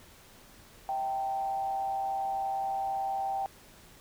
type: tone with frequency modulation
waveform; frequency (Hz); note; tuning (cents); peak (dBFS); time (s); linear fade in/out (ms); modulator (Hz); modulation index
sine; 781; G5; -7; -29; 0.89-3.46; 0; 131; 0.41
effects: pink hiss -55 dBFS RMS until 4 s